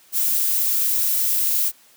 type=noise; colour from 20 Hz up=violet; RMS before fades=-20 dBFS; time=0.12-1.72 s; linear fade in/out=50 ms; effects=white hiss -53 dBFS RMS until 1.96 s + high-pass 150 Hz 12 dB/octave